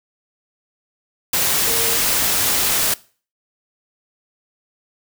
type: tone in noise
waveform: sine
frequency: 460 Hz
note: A#4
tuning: 23 cents flat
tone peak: -27 dBFS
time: 1.67-1.96 s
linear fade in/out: 5 ms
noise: white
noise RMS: -18 dBFS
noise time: 1.33-2.94 s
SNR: -12 dB
effects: noise-tail reverb RT60 0.4 s tail -21 dB re dry